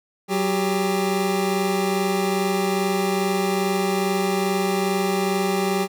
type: tone pair together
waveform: 25% pulse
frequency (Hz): 188.1 / 398.6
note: F#3 / G4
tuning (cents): +29 / +29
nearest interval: octave + minor second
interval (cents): 1300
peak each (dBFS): -19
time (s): 0.28-5.88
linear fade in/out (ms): 50
effects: none